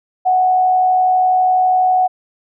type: tone with frequency modulation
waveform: sine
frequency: 740 Hz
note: F#5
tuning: in tune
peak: -10 dBFS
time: 0.25-2.08 s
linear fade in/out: 20 ms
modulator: 72.1 Hz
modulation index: 0.21
effects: none